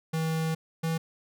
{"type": "tone pair in turn", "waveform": "square", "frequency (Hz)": [160.7, 162.94], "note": ["E3", "E3"], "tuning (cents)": [-44, -20], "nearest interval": "unison", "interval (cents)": 24, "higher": "second", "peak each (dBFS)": -27, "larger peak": "neither", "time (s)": [[0.13, 0.55], [0.83, 0.98]], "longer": "first", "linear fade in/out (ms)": 10, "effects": []}